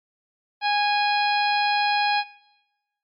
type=harmonic tone with a mistuned harmonic; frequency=825 Hz; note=G#5; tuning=12 cents flat; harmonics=1 / 2 / 3 / 4 / 5 / 6; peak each=-21 / -28 / -28 / -32 / -30 / -35 dBFS; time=0.61-2.24 s; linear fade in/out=50 ms; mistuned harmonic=6; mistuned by=+29 cents; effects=noise-tail reverb RT60 1.0 s tail -20 dB re dry + MP3 48 kbps